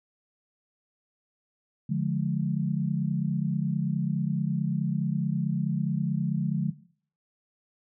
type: chord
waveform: sine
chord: D diminished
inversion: none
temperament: just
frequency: 146.83 / 176.2 / 211.4 Hz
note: D3 / F3 / Ab3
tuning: 0 / +16 / +31 cents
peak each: -28 / -28 / -30 dBFS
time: 1.89-6.71 s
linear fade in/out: 10 ms
effects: noise-tail reverb RT60 0.5 s tail -17 dB re dry